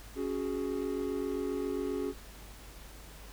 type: chord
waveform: triangle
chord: C# suspended fourth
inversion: none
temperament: equal with one note detuned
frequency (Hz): 277.2 / 370 / 417.5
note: C#4 / F#4 / G#4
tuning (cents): 0 / 0 / +9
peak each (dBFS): -34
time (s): 0.15-2.14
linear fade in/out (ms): 50
effects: added 50 Hz sine -49 dBFS peak until 3.32 s + pink hiss -52 dBFS RMS until 3.32 s